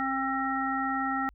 harmonic tone with a mistuned harmonic, 268.2 Hz, C4, 43 cents sharp, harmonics 1 / 3 / 5 / 7, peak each -32 / -32 / -31 / -35 dBFS, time 0-1.29 s, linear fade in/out 0 ms, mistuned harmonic 3, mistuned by -19 cents, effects added 50 Hz sine -55 dBFS peak until 1.34 s

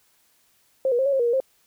sine tone with pitch steps, 530 / 480.4 / 531 / 559 / 536 / 476 / 472.2 / 530 Hz, C5 / B4 / C5 / C#5 / C5 / A#4 / A#4 / C5, +22 / -48 / +25 / +14 / +42 / +36 / +22 / +22 cents, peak -18 dBFS, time 0.85-1.402 s, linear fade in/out 2 ms, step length 69 ms, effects white hiss -63 dBFS RMS until 1.66 s

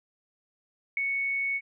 sine tone with ADSR envelope, 2217 Hz, C#7, in tune, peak -21 dBFS, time 0.97-1.61 s, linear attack 3 ms, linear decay 4 ms, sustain -5 dB, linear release 49 ms, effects none

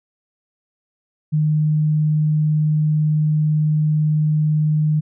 sine tone, 153 Hz, D#3, 29 cents flat, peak -14 dBFS, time 1.32-5.01 s, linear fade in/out 20 ms, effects none

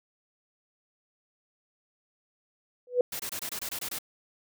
sine tone with exponential growth, 493.9 Hz, B4, in tune, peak -15 dBFS, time 2.87-3.01 s, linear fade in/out 2 ms, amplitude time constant 30 ms
white noise bursts, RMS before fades -35 dBFS, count 9, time 3.12-3.987 s, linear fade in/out 5 ms, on 75 ms, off 24 ms
effects none

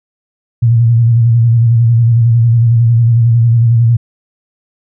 sine tone with vibrato, 116.54 Hz, A#2, in tune, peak -5 dBFS, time 0.62-3.97 s, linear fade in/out 10 ms, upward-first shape square, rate 11 Hz, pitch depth 42 cents each way, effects none

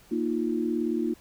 sine chord, Bb suspended fourth, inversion none, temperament equal, 233.1 / 311.1 / 349.2 Hz, Bb3 / Eb4 / F4, 0 / 0 / 0 cents, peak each -29 dBFS, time 0.11-1.14 s, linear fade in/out 10 ms, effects pink hiss -56 dBFS RMS until 1.2 s

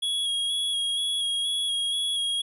square tone with vibrato, 3322 Hz, G#7, in tune, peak -25 dBFS, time 0.02-2.42 s, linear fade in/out 10 ms, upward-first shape square, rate 2.1 Hz, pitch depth 18 cents each way, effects resampled to 24000 Hz

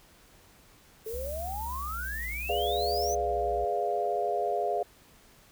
violet noise, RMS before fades -43 dBFS, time 1.04-3.17 s, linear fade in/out 50 ms
sine exponential sweep, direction up, 430 to 6250 Hz, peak -34 dBFS, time 1.06-3.15 s, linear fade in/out 5 ms
triangle tone with vibrato, 65.1 Hz, C2, 8 cents flat, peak -35 dBFS, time 1.13-3.65 s, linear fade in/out 10 ms, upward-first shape sine, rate 0.7 Hz, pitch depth 110 cents each way
sine chord, G# diminished seventh, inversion none, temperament equal, 415.3 / 493.9 / 587.3 / 698.5 Hz, G#4 / B4 / D5 / F5, 0 / 0 / 0 / 0 cents, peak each -32 / -35 / -34 / -29 dBFS, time 2.49-4.83 s, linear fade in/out 5 ms
effects pink hiss -58 dBFS RMS until 5.51 s

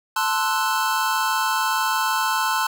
square chord, F# half-diminished seventh, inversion first, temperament equal, 880 / 1046.5 / 1318.5 / 1480 Hz, A5 / C6 / E6 / F#6, 0 / 0 / 0 / 0 cents, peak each -25 / -25 / -28 / -27 dBFS, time 0.16-2.67 s, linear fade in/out 5 ms, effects none

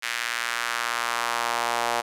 sawtooth tone with high-pass filter sweep, 118.4 Hz, A#2, 27 cents sharp, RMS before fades -27 dBFS, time 0.02-2.02 s, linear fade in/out 20 ms, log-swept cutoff 1900 to 740 Hz, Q 1.7, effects low-pass 12000 Hz 12 dB/octave

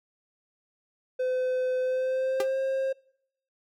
triangle tone with pitch glide, 510 to 533.2 Hz, C5 to C5, -44 to +33 cents, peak -23 dBFS, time 1.19-2.93 s, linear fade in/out 10 ms, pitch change +77 cents, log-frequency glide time 1.8-2.59 s
sawtooth tone with exponential decay, 399.8 Hz, G4, 34 cents sharp, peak -21 dBFS, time 2.4-2.48 s, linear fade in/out 2 ms, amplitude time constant 16 ms
effects noise-tail reverb RT60 0.7 s tail -24 dB re dry

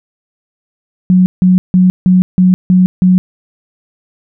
sine tone bursts, 183.5 Hz, F#3, 14 cents flat, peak -4 dBFS, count 7, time 1.1-3.18 s, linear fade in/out 0 ms, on 160 ms, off 160 ms, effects none

